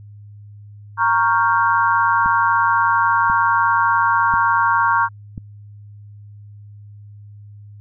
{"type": "chord", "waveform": "sine", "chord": "G half-diminished seventh", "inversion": "first", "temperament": "equal", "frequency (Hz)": [932.3, 1108.7, 1396.9, 1568], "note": ["Bb5", "Db6", "F6", "G6"], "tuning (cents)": [0, 0, 0, 0], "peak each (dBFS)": [-17, -18, -20, -22], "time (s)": [0.97, 5.09], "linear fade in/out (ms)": 50}
{"type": "click train", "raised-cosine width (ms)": 5, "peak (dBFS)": -17, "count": 4, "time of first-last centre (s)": [2.26, 5.379], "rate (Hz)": 0.962}
{"effects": ["added 103 Hz sine -37 dBFS peak until 7.8 s"]}